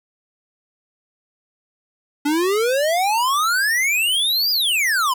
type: exponential two-way sweep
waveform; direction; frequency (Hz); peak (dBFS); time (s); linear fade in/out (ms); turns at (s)
square; up then down; 284.1 to 4978 to 973; -17; 2.25-5.14; 10; 4.51
effects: 8-bit